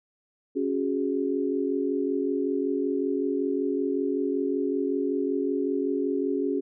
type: chord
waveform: sine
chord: C# suspended fourth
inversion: none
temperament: equal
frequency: 277.2 / 370 / 415.3 Hz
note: C#4 / F#4 / G#4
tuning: 0 / 0 / 0 cents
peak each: -27 / -29 / -29 dBFS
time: 0.55-6.61 s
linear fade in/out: 20 ms
effects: none